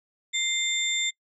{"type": "tone cluster", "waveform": "sine", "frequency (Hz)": [2090, 3580, 7320], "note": ["C7", "A7", "A#8"], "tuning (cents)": [-2, 29, -32], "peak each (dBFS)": [-29, -27, -31], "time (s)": [0.33, 1.11], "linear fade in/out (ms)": 20, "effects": ["noise-tail reverb RT60 0.1 s tail -23 dB re dry"]}